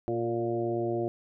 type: harmonic tone with a mistuned harmonic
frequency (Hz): 117.2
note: A#2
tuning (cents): +10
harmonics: 1 / 2 / 3 / 4 / 5 / 6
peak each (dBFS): -36 / -38 / -29 / -39 / -36 / -37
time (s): 0.08-1.08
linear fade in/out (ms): 0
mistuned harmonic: 4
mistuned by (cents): -27
effects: none